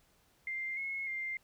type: tone with pitch steps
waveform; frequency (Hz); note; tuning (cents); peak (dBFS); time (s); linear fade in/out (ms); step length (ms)
sine; 2097 / 2174 / 2101; C7 / C#7 / C7; +3 / -34 / +7; -35; 0.47-1.37; 2; 300
effects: pink hiss -69 dBFS RMS until 1.43 s